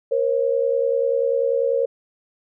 sine tone pair together, 471.8 / 542 Hz, A#4 / C#5, +21 / -39 cents, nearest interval major second, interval 240 cents, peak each -20 dBFS, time 0.11-1.86 s, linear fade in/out 10 ms, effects none

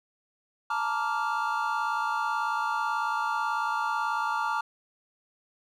triangle chord, Bb major seventh, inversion third, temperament just, 874.1 / 932.3 / 1165.4 / 1398.5 Hz, A5 / Bb5 / D6 / F6, -12 / 0 / -14 / +2 cents, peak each -30 dBFS, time 0.7-4.61 s, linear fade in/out 5 ms, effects none

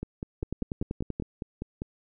two click trains, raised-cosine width 3 ms, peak -18 / -20 dBFS, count 9 / 10, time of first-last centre 0.43-1.199 / 0.03-1.819 s, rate 10.4 / 5.03 Hz, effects none

